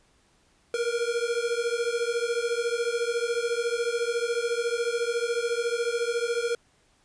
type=beating tone pair; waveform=square; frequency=465.3 / 479.3 Hz; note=A#4 / A#4; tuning=-3 / +48 cents; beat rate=14 Hz; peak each=-29 dBFS; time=0.74-6.55 s; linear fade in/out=2 ms; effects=pink hiss -64 dBFS RMS until 7.04 s + resampled to 22050 Hz